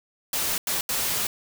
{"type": "noise bursts at uneven times", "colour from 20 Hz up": "white", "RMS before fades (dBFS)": -26, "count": 3, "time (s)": [[0.33, 0.58], [0.67, 0.81], [0.89, 1.27]], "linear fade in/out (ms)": 2, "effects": []}